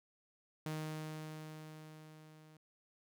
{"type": "tone with level ramp", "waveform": "sawtooth", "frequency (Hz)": 155.56, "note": "D#3", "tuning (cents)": 0, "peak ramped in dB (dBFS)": [-34, -55], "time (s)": [0.66, 2.57], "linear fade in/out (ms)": 2, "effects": []}